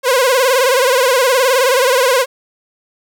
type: tone with vibrato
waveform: sawtooth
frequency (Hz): 514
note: C5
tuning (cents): -31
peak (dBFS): -6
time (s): 0.03-2.26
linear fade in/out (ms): 50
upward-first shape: sine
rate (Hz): 19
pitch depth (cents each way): 110
effects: none